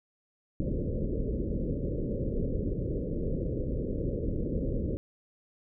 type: low-pass noise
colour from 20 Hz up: pink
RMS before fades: -31 dBFS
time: 0.6-4.97 s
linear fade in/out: 0 ms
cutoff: 560 Hz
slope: 96 dB/octave
effects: none